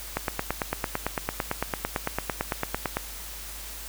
click train, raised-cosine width 0.5 ms, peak -10 dBFS, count 26, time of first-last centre 0.17-2.97 s, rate 8.93 Hz, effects added 50 Hz sine -42 dBFS peak until 3.88 s + white hiss -40 dBFS RMS until 3.88 s

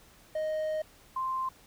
triangle / sine tone pair in turn, 622 / 1046.1 Hz, D#5 / C6, -1 / -1 cents, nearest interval major sixth, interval 900 cents, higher second, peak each -27 / -29 dBFS, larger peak first, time 0.35-0.82 / 1.16-1.49 s, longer first, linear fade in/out 5 ms, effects pink hiss -58 dBFS RMS until 1.66 s

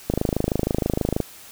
click train, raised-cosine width 2 ms, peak -7 dBFS, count 30, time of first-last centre 0.1-1.203 s, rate 26.3 Hz, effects white hiss -44 dBFS RMS until 1.51 s

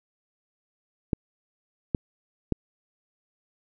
clicks, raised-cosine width 3 ms, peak -10 dBFS, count 3, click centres 1.132 / 1.948 / 2.523 s, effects none

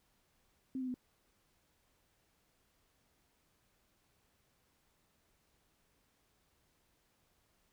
sine tone with pitch steps, 262.4 / 256.7 / 251.1 Hz, C4 / C4 / B3, +5 / -33 / +29 cents, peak -36 dBFS, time 0.75-0.942 s, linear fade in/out 2 ms, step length 64 ms, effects pink hiss -75 dBFS RMS until 7.72 s

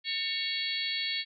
harmonic tone with a mistuned harmonic, 554.4 Hz, C#5, in tune, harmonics 3 / 4 / 5 / 6 / 7 / 8, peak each -41 / -36 / -41 / -35 / -37 / -35 dBFS, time 0.04-1.25 s, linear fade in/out 50 ms, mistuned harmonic 3, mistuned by +140 cents, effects none

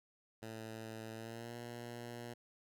10% pulse tone with pitch glide, 111.7 to 119.03 Hz, A2 to A#2, +27 to +37 cents, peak -37 dBFS, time 0.42-2.34 s, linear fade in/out 10 ms, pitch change +110 cents, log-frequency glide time 1.14-1.56 s, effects none

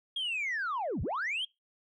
sine linear two-way sweep, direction down then up, 3298 to 50 to 3298 Hz, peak -29 dBFS, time 0.16-1.45 s, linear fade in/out 5 ms, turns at 1.02 s, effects noise-tail reverb RT60 0.2 s tail -23 dB re dry + tanh soft clip ceiling -28 dBFS

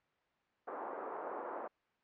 white band-pass noise, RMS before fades -43 dBFS, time 0.67-1.68 s, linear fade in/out 10 ms, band 340 to 1100 Hz, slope 24 dB/octave, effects white hiss -75 dBFS RMS until 2.03 s + low-pass 2000 Hz 12 dB/octave

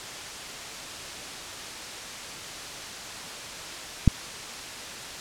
click, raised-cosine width 5 ms, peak -3 dBFS, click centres 4.077 s, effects white hiss -37 dBFS RMS until 5.2 s + low-pass 7000 Hz 12 dB/octave

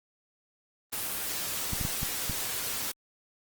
white noise, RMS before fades -33 dBFS, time 0.92-2.92 s, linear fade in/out 10 ms
clicks, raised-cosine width 5 ms, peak -20 dBFS, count 5, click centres 1.733 / 1.812 / 1.851 / 2.031 / 2.297 s
effects Opus 24 kbps

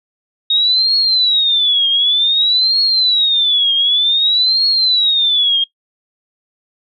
sine tone with vibrato, 3729 Hz, A#7, in tune, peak -10 dBFS, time 0.5-5.64 s, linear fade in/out 5 ms, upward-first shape triangle, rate 0.54 Hz, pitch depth 260 cents each way, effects noise-tail reverb RT60 0.1 s tail -19 dB re dry

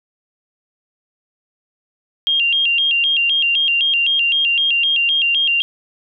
sine tone with vibrato, 2995 Hz, F#7, 20 cents sharp, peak -13 dBFS, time 2.27-5.62 s, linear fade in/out 0 ms, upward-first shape square, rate 3.9 Hz, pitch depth 130 cents each way, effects none

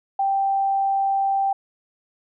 sine tone, 784 Hz, G5, in tune, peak -18 dBFS, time 0.19-1.53 s, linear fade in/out 5 ms, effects none

